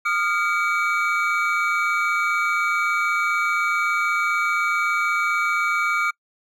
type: tone cluster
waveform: triangle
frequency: 1226 / 1401 / 2274 Hz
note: D#6 / F6 / C#7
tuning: -26 / +5 / +44 cents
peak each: -22 / -22 / -22 dBFS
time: 0.05-6.11 s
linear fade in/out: 10 ms
effects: noise-tail reverb RT60 0.1 s tail -26 dB re dry